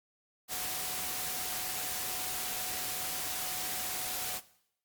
sine tone in noise, 740 Hz, F#5, in tune, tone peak -46 dBFS, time 0.48-4.41 s, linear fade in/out 50 ms, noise white, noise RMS -36 dBFS, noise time 0.48-4.41 s, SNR -13 dB, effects noise-tail reverb RT60 0.7 s tail -18 dB re dry + Opus 48 kbps

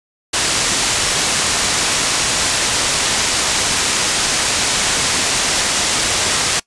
white low-pass noise, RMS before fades -17 dBFS, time 0.33-6.6 s, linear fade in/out 10 ms, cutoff 8500 Hz, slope 24 dB/octave, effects noise-tail reverb RT60 0.1 s tail -22 dB re dry + resampled to 24000 Hz

